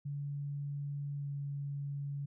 sine tone with pitch glide, 142.9 to 141.67 Hz, D3 to C#3, -47 to +38 cents, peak -36 dBFS, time 0.05-2.26 s, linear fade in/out 10 ms, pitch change -15 cents, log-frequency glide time 1.17-1.28 s, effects none

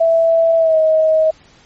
sine tone with pitch glide, 659.3 to 632.4 Hz, E5 to D#5, 0 to +28 cents, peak -9 dBFS, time 0-1.31 s, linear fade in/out 10 ms, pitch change -72 cents, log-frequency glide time 0.57-0.78 s, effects pink hiss -48 dBFS RMS until 1.65 s + MP3 32 kbps

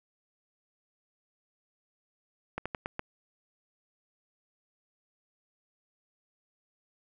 slowing click train, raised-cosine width 0.5 ms, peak -18 dBFS, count 5, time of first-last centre 2.58-2.994 s, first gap 76 ms, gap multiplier 1.21, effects none

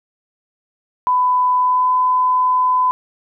sine tone with pitch glide, 1000 to 1008.7 Hz, B5 to B5, +21 to +36 cents, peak -12 dBFS, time 1.07-2.91 s, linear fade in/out 0 ms, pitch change +15 cents, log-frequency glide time 1.58-1.91 s, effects none

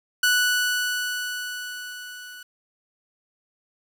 sawtooth tone with level ramp, 1480 Hz, F#6, in tune, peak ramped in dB -13 to -36 dBFS, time 0.23-2.43 s, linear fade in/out 5 ms, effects 9-bit

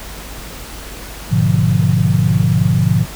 sine chord, G# diminished seventh, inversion none, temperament equal, 103.83 / 123.47 / 146.83 / 174.61 Hz, G#2 / B2 / D3 / F3, 0 / 0 / 0 / 0 cents, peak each -16 dBFS, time 1.29-3.06 s, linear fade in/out 50 ms, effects added 50 Hz sine -33 dBFS peak until 3.15 s + pink hiss -32 dBFS RMS until 3.15 s

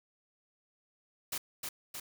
white noise with echo, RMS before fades -36 dBFS, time 1.32-1.38 s, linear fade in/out 5 ms, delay 310 ms, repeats 2, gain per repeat -3 dB, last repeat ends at 2 s, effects none

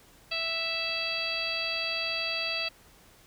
harmonic tone, 659.3 Hz, E5, in tune, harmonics 1 / 2 / 3 / 4 / 5 / 6 / 7, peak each -39 / -42 / -42 / -32 / -38 / -39 / -34 dBFS, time 0.31-2.69 s, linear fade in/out 10 ms, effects pink hiss -57 dBFS RMS until 3.26 s

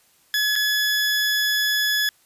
20% pulse tone with dropouts, 1701 Hz, G#6, 41 cents sharp, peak -14 dBFS, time 0.34-2.09 s, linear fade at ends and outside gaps 1 ms, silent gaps 0.556-0.561 s, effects white hiss -59 dBFS RMS until 2.25 s + resampled to 32000 Hz

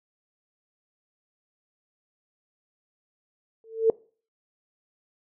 sine tone with exponential growth, 447.9 Hz, A4, 31 cents sharp, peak -12 dBFS, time 3.64-3.9 s, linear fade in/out 1 ms, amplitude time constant 55 ms, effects noise-tail reverb RT60 0.4 s tail -22 dB re dry

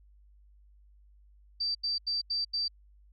sine tone bursts, 4661 Hz, D8, 14 cents flat, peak -28 dBFS, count 5, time 1.6-2.682 s, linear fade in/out 10 ms, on 150 ms, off 83 ms, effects added 50 Hz sine -56 dBFS peak until 3.12 s

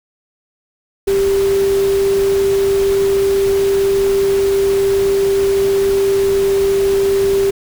sine tone in noise, 393 Hz, G4, 4 cents sharp, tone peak -11 dBFS, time 1.07-7.51 s, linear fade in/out 10 ms, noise pink, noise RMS -27 dBFS, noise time 1.07-7.51 s, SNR +13 dB, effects none

